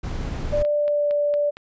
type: noise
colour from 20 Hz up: brown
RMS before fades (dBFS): -27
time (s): 0.03-0.63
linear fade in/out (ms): 10
type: tone with pitch glide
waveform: sine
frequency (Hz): 590 to 584.2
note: D5 to D5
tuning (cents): +8 to -9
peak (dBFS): -18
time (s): 0.52-1.51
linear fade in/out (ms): 20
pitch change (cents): -17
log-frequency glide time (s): 0.73-1.11
type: click train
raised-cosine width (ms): 0.3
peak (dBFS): -23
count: 5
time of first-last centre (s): 0.65-1.57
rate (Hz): 4.35
effects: resampled to 16000 Hz